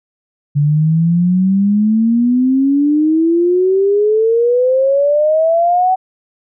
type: exponential sweep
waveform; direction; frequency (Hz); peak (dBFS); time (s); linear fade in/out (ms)
sine; up; 142.9 to 758; -9; 0.55-5.96; 20
effects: none